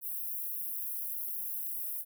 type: high-pass noise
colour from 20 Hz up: white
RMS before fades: -37 dBFS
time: 0.01-2.05 s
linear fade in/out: 50 ms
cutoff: 11000 Hz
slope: 48 dB/octave
effects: none